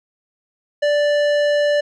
sine tone with tanh clipping, 586 Hz, D5, 4 cents flat, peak -16 dBFS, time 0.82-1.81 s, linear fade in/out 10 ms, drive 15 dB, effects none

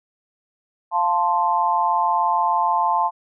sine chord, F major, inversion none, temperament equal with one note detuned, 696.4 / 880 / 1046.5 Hz, F5 / A5 / C6, -5 / 0 / 0 cents, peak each -24 / -19 / -21 dBFS, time 0.91-3.11 s, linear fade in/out 50 ms, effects none

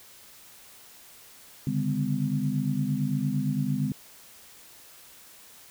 sine tone cluster, 140.4 / 149.2 / 201.8 / 252.4 Hz, C#3 / D3 / G#3 / B3, +22 / +28 / -49 / +38 cents, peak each -30 dBFS, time 1.67-3.92 s, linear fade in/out 2 ms, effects white hiss -51 dBFS RMS until 5.7 s

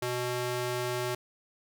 square tone with high-pass filter, 123.47 Hz, B2, in tune, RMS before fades -32 dBFS, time 0.02-1.15 s, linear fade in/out 5 ms, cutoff 280 Hz, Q 0.75, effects none

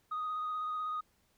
sine tone with vibrato, 1245 Hz, D#6, 1 cent sharp, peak -32 dBFS, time 0.11-1.01 s, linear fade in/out 10 ms, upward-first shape square, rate 16 Hz, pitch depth 13 cents each way, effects tanh soft clip ceiling -31 dBFS + pink hiss -72 dBFS RMS until 1.37 s

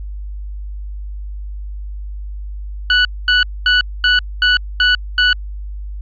25% pulse tone bursts, 1480 Hz, F#6, in tune, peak -6 dBFS, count 7, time 2.9-5.33 s, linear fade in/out 2 ms, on 150 ms, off 230 ms, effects added 50 Hz sine -24 dBFS peak until 6.01 s + resampled to 11025 Hz

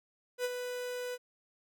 45% pulse tone with ADSR envelope, 495.2 Hz, B4, 5 cents sharp, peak -29 dBFS, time 0.38-1.18 s, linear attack 65 ms, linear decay 35 ms, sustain -7 dB, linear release 42 ms, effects none

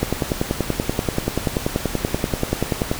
click train, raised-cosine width 2 ms, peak -5 dBFS, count 31, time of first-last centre 0.03-2.915 s, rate 10.4 Hz, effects pink hiss -30 dBFS RMS until 2.99 s

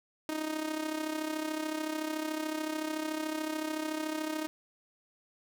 sawtooth tone with amplitude modulation, 311.1 Hz, D#4, in tune, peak -26 dBFS, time 0.29-4.47 s, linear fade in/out 0 ms, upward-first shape sine, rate 33.7 Hz, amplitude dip 65%, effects none

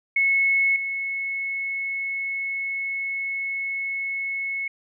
sine tone with level steps, 2193 Hz, C#7, 19 cents flat, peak -17 / -25 dBFS, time 0.16-4.68 s, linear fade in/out 5 ms, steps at 0.76 s, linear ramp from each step 2 ms, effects none

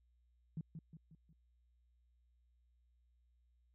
sine tone with echo, 160 Hz, D#3, 49 cents sharp, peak -39 dBFS, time 0.57-0.61 s, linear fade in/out 2 ms, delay 180 ms, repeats 4, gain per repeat -6 dB, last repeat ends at 1.33 s, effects added 60 Hz sine -70 dBFS peak until 3.74 s

